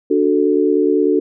sine chord, D major, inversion none, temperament equal, 293.7 / 370 / 440 Hz, D4 / F#4 / A4, 0 / 0 / 0 cents, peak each -16 dBFS, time 0.1-1.2 s, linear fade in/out 10 ms, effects none

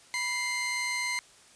sawtooth tone pair together, 984.8 / 2091 Hz, B5 / C7, -5 / -2 cents, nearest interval octave + minor second, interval 1303 cents, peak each -33 / -26 dBFS, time 0.14-1.19 s, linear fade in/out 0 ms, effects white hiss -56 dBFS RMS until 1.55 s + resampled to 22050 Hz

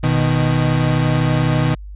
35% pulse tone pair together, 123.47 / 155.45 Hz, B2 / D#3, 0 / -1 cents, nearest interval major third, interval 399 cents, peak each -15 dBFS, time 0.03-1.75 s, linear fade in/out 10 ms, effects added 50 Hz sine -30 dBFS peak until 1.95 s + resampled to 8000 Hz

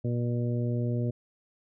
harmonic tone, 120 Hz, B2, 49 cents flat, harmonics 1 / 2 / 3 / 4 / 5, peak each -27 / -33 / -37 / -39 / -41 dBFS, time 0.04-1.11 s, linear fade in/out 10 ms, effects none

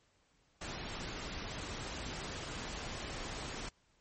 pink noise, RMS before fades -42 dBFS, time 0.61-3.69 s, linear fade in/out 5 ms, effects pink hiss -72 dBFS RMS until 4 s + MP3 32 kbps

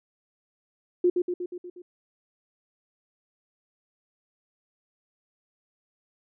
sine tone with echo, 356 Hz, F4, 33 cents sharp, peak -17 dBFS, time 1.04-1.1 s, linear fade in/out 5 ms, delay 120 ms, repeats 6, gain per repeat -4 dB, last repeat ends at 1.82 s, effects none

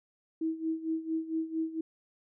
sine tone with tremolo, 322.1 Hz, E4, 40 cents flat, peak -27 dBFS, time 0.41-1.81 s, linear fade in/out 5 ms, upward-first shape sine, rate 4.4 Hz, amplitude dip 80%, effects none

